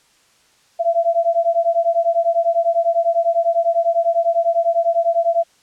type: beating tone pair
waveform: sine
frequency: 670 / 680 Hz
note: E5 / F5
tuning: +28 / -46 cents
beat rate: 10 Hz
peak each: -17 / -17 dBFS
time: 0.79-5.44 s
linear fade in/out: 20 ms
effects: white hiss -56 dBFS RMS until 5.62 s + low-pass 8000 Hz 12 dB/octave